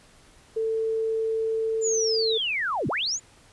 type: tone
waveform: sine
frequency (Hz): 445.4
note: A4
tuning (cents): +21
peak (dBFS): -23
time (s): 0.56-2.38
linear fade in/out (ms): 10
type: linear two-way sweep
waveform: sine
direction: down then up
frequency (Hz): 7210 to 93 to 7210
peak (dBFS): -24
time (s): 1.81-3.2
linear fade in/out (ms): 50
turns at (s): 2.88
effects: pink hiss -55 dBFS RMS until 3.52 s + resampled to 24000 Hz